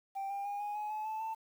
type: tone with pitch steps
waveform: sine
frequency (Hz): 784 / 798.2 / 812.6 / 827.3 / 842.2 / 857.4 / 872.9 / 888.7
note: G5 / G5 / G#5 / G#5 / G#5 / A5 / A5 / A5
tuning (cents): 0 / +31 / -38 / -7 / +24 / -45 / -14 / +17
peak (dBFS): -33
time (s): 0.15-1.35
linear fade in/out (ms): 20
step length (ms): 150
effects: tanh soft clip ceiling -34 dBFS + 10-bit